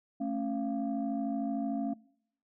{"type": "tone cluster", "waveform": "sine", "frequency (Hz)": [220.3, 273.6, 689], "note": ["A3", "C#4", "F5"], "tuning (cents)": [2, -23, -24], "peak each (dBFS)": [-35, -32, -38], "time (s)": [0.2, 1.94], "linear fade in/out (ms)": 10, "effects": ["noise-tail reverb RT60 0.7 s tail -24 dB re dry", "tanh soft clip ceiling -23 dBFS"]}